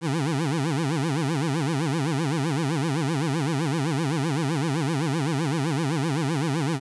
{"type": "tone with vibrato", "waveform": "25% pulse", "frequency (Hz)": 150, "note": "D3", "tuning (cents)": 37, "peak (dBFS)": -19, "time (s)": [0.01, 6.8], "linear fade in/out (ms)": 50, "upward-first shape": "sine", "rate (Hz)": 7.8, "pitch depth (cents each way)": 230, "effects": ["resampled to 24000 Hz", "10-bit"]}